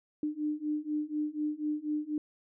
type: beating tone pair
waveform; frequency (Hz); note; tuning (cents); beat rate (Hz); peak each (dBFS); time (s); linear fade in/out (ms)
sine; 299.1 / 303.2; D4 / D#4; +32 / -45; 4.1; -34 / -33; 0.23-2.18; 2
effects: none